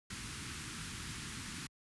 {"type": "band-stop noise", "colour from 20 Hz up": "pink", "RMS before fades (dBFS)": -43, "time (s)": [0.1, 1.67], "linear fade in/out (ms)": 5, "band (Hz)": [300, 1200], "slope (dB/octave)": 24, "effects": ["high-pass 60 Hz 12 dB/octave", "resampled to 24000 Hz"]}